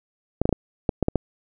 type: clicks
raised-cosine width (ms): 2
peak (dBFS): -6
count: 8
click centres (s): 0.416 / 0.455 / 0.492 / 0.527 / 0.892 / 1.027 / 1.084 / 1.157
effects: none